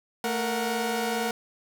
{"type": "tone cluster", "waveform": "sawtooth", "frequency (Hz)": [223.1, 468.2, 734], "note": ["A3", "A#4", "F#5"], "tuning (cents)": [24, 8, -14], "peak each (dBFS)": [-27, -26, -27], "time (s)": [0.24, 1.31], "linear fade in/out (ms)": 2, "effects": []}